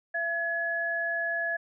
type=tone pair together; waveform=sine; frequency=674 / 1694.9 Hz; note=E5 / G#6; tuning=+38 / +35 cents; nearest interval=octave + major third; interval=1597 cents; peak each=-33 / -28 dBFS; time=0.14-1.57 s; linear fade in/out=10 ms; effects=none